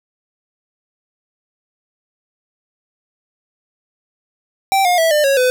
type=tone with pitch steps; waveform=square; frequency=778 / 713.4 / 654.2 / 599.9 / 550.1 / 504.5 Hz; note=G5 / F5 / E5 / D5 / C#5 / B4; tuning=-13 / +37 / -13 / +37 / -13 / +37 cents; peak=-12 dBFS; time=4.72-5.5 s; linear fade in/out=0 ms; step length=130 ms; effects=none